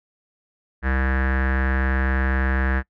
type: tone with low-pass filter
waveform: square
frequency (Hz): 66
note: C2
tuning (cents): +16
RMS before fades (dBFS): -21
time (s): 0.82-2.83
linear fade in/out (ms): 50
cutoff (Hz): 1700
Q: 7.7
effects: noise-tail reverb RT60 0.1 s tail -23 dB re dry